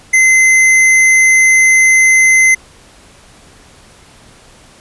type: tone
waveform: square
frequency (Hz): 2060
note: C7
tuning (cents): -28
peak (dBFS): -6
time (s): 0.13-2.55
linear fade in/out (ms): 10
effects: pink hiss -42 dBFS RMS until 4.8 s + resampled to 24000 Hz